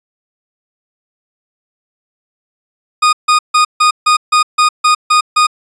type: tone bursts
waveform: 40% pulse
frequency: 1233 Hz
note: D#6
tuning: 16 cents flat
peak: -6 dBFS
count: 10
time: 3.02-5.47 s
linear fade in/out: 10 ms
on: 110 ms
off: 150 ms
effects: resampled to 22050 Hz